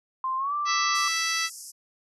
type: tone with pitch glide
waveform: sine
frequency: 1046.5 to 1174.7 Hz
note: C6 to D6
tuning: 0 to 0 cents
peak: -25 dBFS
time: 0.24-1.08 s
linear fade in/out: 2 ms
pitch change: +200 cents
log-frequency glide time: 0.37-0.54 s
type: harmonic tone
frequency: 659.3 Hz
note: E5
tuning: in tune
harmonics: 2 / 3 / 4 / 5 / 6 / 7 / 8 / 9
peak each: -32 / -30 / -33 / -36 / -36 / -32 / -36 / -32 dBFS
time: 0.65-1.5 s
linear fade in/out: 50 ms
type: band-pass noise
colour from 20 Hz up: pink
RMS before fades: -42 dBFS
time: 0.94-1.72 s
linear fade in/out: 20 ms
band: 5000 to 12000 Hz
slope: 96 dB/octave
effects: none